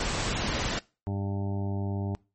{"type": "noise", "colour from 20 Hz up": "pink", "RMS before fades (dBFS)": -29, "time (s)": [0, 0.79], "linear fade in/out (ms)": 2}
{"type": "harmonic tone", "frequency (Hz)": 99.1, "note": "G2", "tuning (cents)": 19, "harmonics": [1, 2, 3, 4, 6, 7, 8, 9], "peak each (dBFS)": [-29, -35, -39, -41, -45, -46, -47, -48], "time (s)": [1.07, 2.15], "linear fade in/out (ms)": 0}
{"effects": ["noise-tail reverb RT60 0.3 s tail -22 dB re dry", "MP3 32 kbps"]}